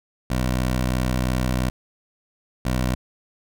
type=tone pair in turn; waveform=15% pulse; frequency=62.9 / 62.9 Hz; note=B1 / B1; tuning=+32 / +32 cents; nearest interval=unison; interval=0 cents; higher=neither; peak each=-14 dBFS; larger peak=neither; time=0.3-1.7 / 2.65-2.95 s; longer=first; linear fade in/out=5 ms; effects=none